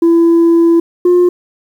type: tone pair in turn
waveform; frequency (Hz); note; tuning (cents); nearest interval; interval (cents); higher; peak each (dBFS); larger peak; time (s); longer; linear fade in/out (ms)
sine; 335.5 / 355.4; E4 / F4; +31 / +30; minor second; 99; second; -3; neither; 0.02-0.8 / 1.05-1.29; first; 5
effects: tanh soft clip ceiling -4 dBFS + 7-bit